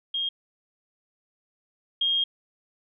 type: tone pair in turn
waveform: sine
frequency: 3237 / 3237 Hz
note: G#7 / G#7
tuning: -45 / -45 cents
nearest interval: unison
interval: 0 cents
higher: neither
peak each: -25 / -21 dBFS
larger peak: second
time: 0.14-0.29 / 2.01-2.24 s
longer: second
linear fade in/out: 5 ms
effects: none